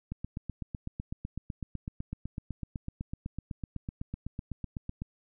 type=click train; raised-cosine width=5 ms; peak=-23 dBFS; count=40; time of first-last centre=0.12-5.019 s; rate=7.96 Hz; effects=none